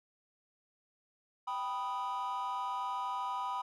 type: chord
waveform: triangle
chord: G augmented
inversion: none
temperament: equal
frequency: 784 / 987.8 / 1244.5 Hz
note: G5 / B5 / D#6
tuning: 0 / 0 / 0 cents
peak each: -38 / -33 / -38 dBFS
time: 1.47-3.62 s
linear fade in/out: 10 ms
effects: tanh soft clip ceiling -28 dBFS